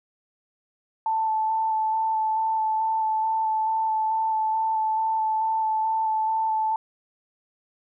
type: tone with vibrato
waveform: sine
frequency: 880 Hz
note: A5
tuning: in tune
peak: -21 dBFS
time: 1.06-6.76 s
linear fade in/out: 2 ms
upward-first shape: square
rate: 2.3 Hz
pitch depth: 11 cents each way
effects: none